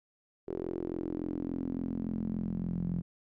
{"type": "tone with band-pass filter sweep", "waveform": "sawtooth", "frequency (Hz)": 43.52, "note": "F1", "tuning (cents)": -5, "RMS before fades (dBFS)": -35, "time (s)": [0.47, 3.02], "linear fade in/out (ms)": 20, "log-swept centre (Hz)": [390, 170], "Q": 4.9, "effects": []}